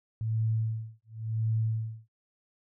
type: tone with tremolo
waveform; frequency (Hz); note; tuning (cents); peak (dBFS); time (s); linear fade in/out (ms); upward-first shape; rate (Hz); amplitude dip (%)
sine; 111.2; A2; +19; -24; 0.21-2.09; 0; sine; 0.93; 100
effects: none